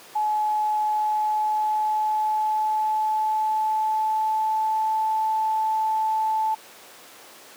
sine tone with pitch glide, 852 to 874.4 Hz, G#5 to A5, +44 to -11 cents, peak -20 dBFS, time 0.15-6.55 s, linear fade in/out 10 ms, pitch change +45 cents, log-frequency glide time 0.78-4.98 s, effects pink hiss -45 dBFS RMS until 7.56 s + high-pass 400 Hz 12 dB/octave

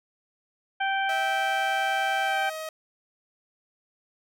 harmonic tone, 780 Hz, G5, 9 cents flat, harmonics 1 / 2 / 3 / 4, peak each -26 / -28 / -34 / -36 dBFS, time 0.8-2.5 s, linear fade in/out 10 ms
sawtooth tone with pitch glide, 650 to 631.5 Hz, E5 to D#5, -24 to +26 cents, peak -29 dBFS, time 1.09-2.69 s, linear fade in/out 2 ms, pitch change -50 cents, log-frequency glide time 2.24-2.38 s
effects none

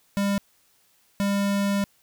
square tone bursts at uneven times, 200 Hz, G3, 35 cents sharp, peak -22 dBFS, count 2, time 0.17-0.38 / 1.2-1.84 s, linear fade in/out 0 ms, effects white hiss -63 dBFS RMS until 2.02 s

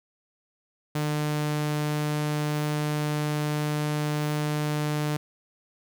sawtooth tone, 149.9 Hz, D3, 36 cents sharp, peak -21 dBFS, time 0.95-5.17 s, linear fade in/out 5 ms, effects none

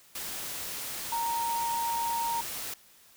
sine tone in noise, 930 Hz, A#5, 4 cents flat, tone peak -28 dBFS, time 1.12-2.41 s, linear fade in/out 5 ms, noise white, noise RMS -37 dBFS, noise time 0.15-2.74 s, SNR +6 dB, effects white hiss -58 dBFS RMS until 3.16 s

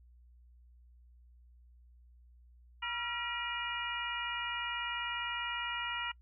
harmonic tone with a mistuned harmonic, 479.3 Hz, A#4, 48 cents sharp, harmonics 2 / 3 / 4 / 5 / 6, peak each -41 / -40 / -42 / -42 / -40 dBFS, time 2.82-6.12 s, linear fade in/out 10 ms, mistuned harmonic 3, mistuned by -74 cents, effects noise-tail reverb RT60 0.1 s tail -25 dB re dry + added 60 Hz sine -57 dBFS peak until 6.21 s

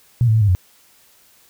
sine tone with pitch steps, 120.7 / 110 / 111.1 / 103 / 90.9 Hz, B2 / A2 / A2 / G#2 / F#2, -39 / 0 / +17 / -14 / -30 cents, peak -11 dBFS, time 0.21-0.55 s, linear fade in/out 0 ms, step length 68 ms, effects white hiss -53 dBFS RMS until 1.49 s

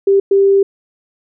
sine tone bursts at uneven times, 393.9 Hz, G4, 8 cents sharp, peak -7 dBFS, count 2, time 0.07-0.2 / 0.31-0.63 s, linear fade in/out 5 ms, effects none

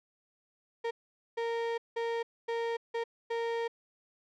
35% pulse tone bursts at uneven times, 463.1 Hz, A#4, 11 cents flat, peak -29 dBFS, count 6, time 0.84-0.91 / 1.37-1.78 / 1.96-2.23 / 2.48-2.77 / 2.94-3.04 / 3.3-3.68 s, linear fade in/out 10 ms, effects low-pass 3000 Hz 12 dB/octave

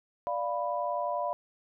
sine chord, B diminished, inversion first, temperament equal, 587.3 / 698.5 / 987.8 Hz, D5 / F5 / B5, 0 / 0 / 0 cents, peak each -33 dBFS, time 0.27-1.33 s, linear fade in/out 0 ms, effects none

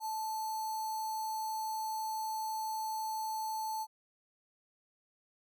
square tone with notch filter, 874 Hz, A5, 12 cents flat, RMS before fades -37 dBFS, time 0-3.87 s, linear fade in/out 50 ms, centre 2600 Hz, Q 1.5, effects none

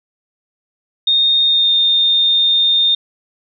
sine tone with pitch glide, 3682 to 3644 Hz, A#7 to A#7, -22 to -40 cents, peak -10 dBFS, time 1.07-2.95 s, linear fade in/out 5 ms, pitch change -18 cents, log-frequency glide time 1.44-1.71 s, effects none

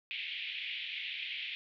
pink band-pass noise, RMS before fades -40 dBFS, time 0.11-1.55 s, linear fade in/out 0 ms, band 2200 to 3500 Hz, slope 48 dB/octave, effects none

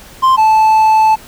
triangle tone pair in turn, 1046.5 / 874.1 Hz, C6 / A5, 0 / -12 cents, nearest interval minor third, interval 312 cents, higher first, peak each -4 dBFS, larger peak neither, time 0.22-0.37 / 0.37-1.16 s, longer second, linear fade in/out 20 ms, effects pink hiss -37 dBFS RMS until 1.27 s

